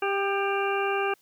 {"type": "harmonic tone with a mistuned harmonic", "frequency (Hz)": 395.7, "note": "G4", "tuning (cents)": 16, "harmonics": [1, 2, 3, 4, 6, 7], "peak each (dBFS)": [-27, -30, -32, -33, -35, -35], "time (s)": [0.02, 1.14], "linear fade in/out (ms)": 5, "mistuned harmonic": 3, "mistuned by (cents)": 19, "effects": ["white hiss -64 dBFS RMS until 1.21 s"]}